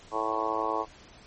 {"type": "harmonic tone", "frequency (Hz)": 110, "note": "A2", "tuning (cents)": 0, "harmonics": [3, 4, 5, 6, 7, 8, 9, 10], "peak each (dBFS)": [-37, -35, -36, -36, -36, -34, -34, -32], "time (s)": [0.11, 0.86], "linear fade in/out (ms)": 50, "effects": ["pink hiss -52 dBFS RMS until 1.26 s", "MP3 32 kbps"]}